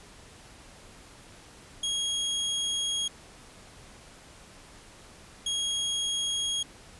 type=tone pair in turn; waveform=sawtooth; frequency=3284 / 3284 Hz; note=G#7 / G#7; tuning=-20 / -20 cents; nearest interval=unison; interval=0 cents; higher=neither; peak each=-24 / -24 dBFS; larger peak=neither; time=1.83-3.08 / 5.46-6.63 s; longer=first; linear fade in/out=5 ms; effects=pink hiss -51 dBFS RMS until 6.99 s + resampled to 24000 Hz